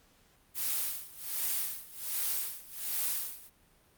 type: noise with tremolo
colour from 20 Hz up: blue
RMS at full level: -31 dBFS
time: 0.54-3.5 s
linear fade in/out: 50 ms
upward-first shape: sine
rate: 1.3 Hz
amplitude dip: 90%
effects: pink hiss -65 dBFS RMS until 3.97 s + Opus 48 kbps